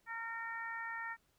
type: harmonic tone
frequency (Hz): 457.9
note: A#4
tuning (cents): -31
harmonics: 2 / 3 / 4 / 5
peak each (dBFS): -46 / -46 / -42 / -52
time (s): 0.06-1.17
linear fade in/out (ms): 50
effects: pink hiss -75 dBFS RMS until 1.38 s